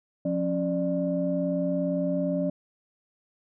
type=tone cluster; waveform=sine; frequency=177.3 / 274.9 / 594 Hz; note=F3 / C#4 / D5; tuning=+26 / -14 / +20 cents; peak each=-28 dBFS; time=0.25-2.5 s; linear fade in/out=5 ms; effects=tanh soft clip ceiling -14 dBFS